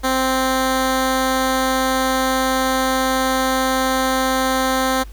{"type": "tone", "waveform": "10% pulse", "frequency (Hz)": 261.6, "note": "C4", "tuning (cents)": 0, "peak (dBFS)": -8, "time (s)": [0.03, 5.04], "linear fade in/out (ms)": 20, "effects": ["added 50 Hz sine -33 dBFS peak until 5.12 s", "pink hiss -49 dBFS RMS until 5.12 s"]}